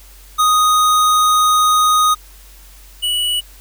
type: tone pair in turn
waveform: square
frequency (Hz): 1244.5 / 2942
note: D#6 / F#7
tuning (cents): 0 / -11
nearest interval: octave + minor third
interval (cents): 1489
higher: second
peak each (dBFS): -11 / -16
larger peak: first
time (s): 0.38-2.15 / 3.02-3.41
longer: first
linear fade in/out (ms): 20
effects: added 47 Hz sine -40 dBFS peak until 3.6 s + white hiss -45 dBFS RMS until 3.6 s